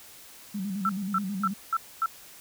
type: tone with vibrato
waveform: sine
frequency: 196 Hz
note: G3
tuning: in tune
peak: -29 dBFS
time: 0.54-1.54 s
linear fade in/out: 10 ms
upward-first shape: square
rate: 9.3 Hz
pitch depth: 83 cents each way
type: tone bursts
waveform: sine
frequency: 1335 Hz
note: E6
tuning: 22 cents sharp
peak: -22 dBFS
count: 5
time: 0.85-2.06 s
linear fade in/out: 2 ms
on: 42 ms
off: 250 ms
effects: white hiss -49 dBFS RMS until 2.4 s